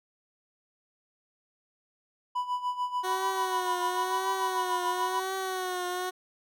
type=tone with tremolo; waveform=triangle; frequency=990 Hz; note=B5; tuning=4 cents sharp; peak=-24 dBFS; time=2.35-5.2 s; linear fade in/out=10 ms; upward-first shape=sine; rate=6.8 Hz; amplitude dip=75%
type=tone with vibrato; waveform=15% pulse; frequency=370 Hz; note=F#4; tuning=in tune; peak=-24 dBFS; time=3.03-6.11 s; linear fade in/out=20 ms; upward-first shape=triangle; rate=0.97 Hz; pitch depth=61 cents each way
effects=none